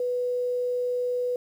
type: tone with quantisation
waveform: sine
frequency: 493.9 Hz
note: B4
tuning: in tune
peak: -24 dBFS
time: 0-1.36 s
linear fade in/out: 2 ms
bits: 9
effects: none